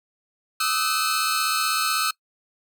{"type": "tone cluster", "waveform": "sawtooth", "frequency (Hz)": [1222, 1298, 1520, 4260], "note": ["D#6", "E6", "F#6", "C8"], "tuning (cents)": [-32, -27, 46, 30], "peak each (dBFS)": [-26, -20, -27, -24], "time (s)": [0.6, 2.11], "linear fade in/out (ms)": 5, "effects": ["noise-tail reverb RT60 0.1 s tail -24 dB re dry"]}